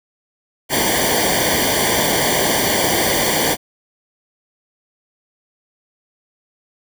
pink noise with comb filter, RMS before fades -17 dBFS, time 0.69-3.57 s, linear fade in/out 50 ms, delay 0.76 ms, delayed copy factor -1, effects none

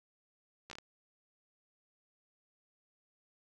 slowing click train, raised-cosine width 0.2 ms, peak -29 dBFS, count 5, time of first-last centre 0.7-0.785 s, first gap 13 ms, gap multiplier 1.34, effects none

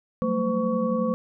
sine tone cluster, 183.6 / 194.9 / 226.1 / 511 / 1122 Hz, F#3 / G3 / A3 / C5 / C#6, -13 / -10 / +47 / -41 / +21 cents, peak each -32 / -31 / -25 / -26 / -32 dBFS, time 0.22-1.14 s, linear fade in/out 0 ms, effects none

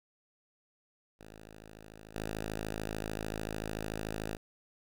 5% pulse tone with level steps, 53.5 Hz, A1, 48 cents flat, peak -39 / -25 dBFS, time 1.19-4.37 s, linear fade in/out 10 ms, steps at 2.16 s, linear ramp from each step 2 ms, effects none

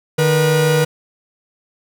45% pulse tone pair together, 152.1 / 482.9 Hz, D#3 / B4, -39 / -39 cents, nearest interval octave + minor sixth, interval 2000 cents, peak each -15 / -15 dBFS, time 0.18-0.85 s, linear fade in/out 10 ms, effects none

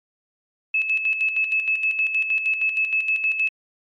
sine tone with tremolo, 2600 Hz, E7, 24 cents flat, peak -17 dBFS, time 0.74-3.49 s, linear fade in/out 5 ms, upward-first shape square, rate 6.4 Hz, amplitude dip 55%, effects MP3 48 kbps

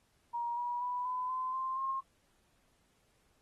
sine tone with pitch steps, 947 / 966.3 / 986.1 / 1006.2 / 1026.8 / 1047.7 / 1069.1 Hz, A#5 / B5 / B5 / B5 / C6 / C6 / C6, +27 / -38 / -3 / +32 / -33 / +2 / +37 cents, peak -33 dBFS, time 0.33-2.01 s, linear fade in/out 20 ms, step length 240 ms, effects pink hiss -73 dBFS RMS until 3.41 s + AAC 32 kbps

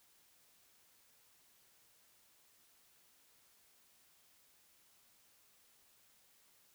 silence, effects white hiss -69 dBFS RMS until 6.74 s

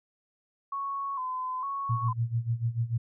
sine tone with vibrato, 1063 Hz, C6, 27 cents sharp, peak -30 dBFS, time 0.72-2.13 s, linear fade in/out 5 ms, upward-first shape square, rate 1.1 Hz, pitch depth 71 cents each way
sine tone with tremolo, 116.54 Hz, A#2, in tune, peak -23 dBFS, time 1.89-2.98 s, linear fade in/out 10 ms, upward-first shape sine, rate 6.8 Hz, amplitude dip 85%
effects none

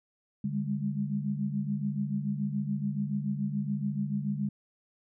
sine tone cluster, 144.8 / 199.4 / 206.4 Hz, D3 / G3 / G#3, -24 / +30 / -10 cents, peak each -33 / -33 / -33 dBFS, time 0.44-4.49 s, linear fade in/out 5 ms, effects none

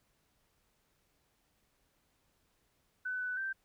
sine tone with pitch steps, 1504 / 1495 / 1563 Hz, F#6 / F#6 / G6, +28 / +17 / -6 cents, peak -34 dBFS, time 3.05-3.53 s, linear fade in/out 10 ms, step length 160 ms, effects pink hiss -75 dBFS RMS until 3.64 s

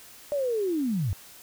sine linear sweep, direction down, 594 to 82.41 Hz, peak -24 dBFS, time 0.32-1.13 s, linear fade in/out 0 ms, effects white hiss -49 dBFS RMS until 1.42 s

